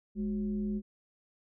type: tone with frequency modulation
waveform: sine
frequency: 207.7 Hz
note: G#3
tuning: in tune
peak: -30 dBFS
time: 0.15-0.82 s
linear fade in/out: 50 ms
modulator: 161 Hz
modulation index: 0.52
effects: none